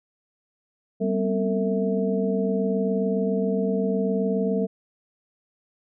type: tone cluster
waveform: sine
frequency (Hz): 194.4 / 241.9 / 261.2 / 452.5 / 654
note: G3 / B3 / C4 / A4 / E5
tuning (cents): -14 / -36 / -3 / +48 / -14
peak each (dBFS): -24 / -31 / -33 / -25 / -32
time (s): 1-4.67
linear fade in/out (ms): 20
effects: none